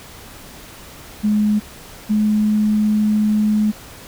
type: tone pair in turn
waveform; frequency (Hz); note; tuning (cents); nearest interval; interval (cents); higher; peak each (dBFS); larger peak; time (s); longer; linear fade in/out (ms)
sine; 210.6 / 212.4; G#3 / G#3; +24 / +39; unison; 15; second; -13; neither; 1.23-1.6 / 2.09-3.72; second; 20
effects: pink hiss -39 dBFS RMS until 4.07 s